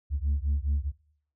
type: beating tone pair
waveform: sine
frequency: 69.3 / 74.1 Hz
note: C#2 / D2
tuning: 0 / +16 cents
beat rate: 4.8 Hz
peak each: -26 dBFS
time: 0.1-0.92 s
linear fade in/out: 50 ms
effects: noise-tail reverb RT60 0.6 s tail -19 dB re dry + tanh soft clip ceiling -21 dBFS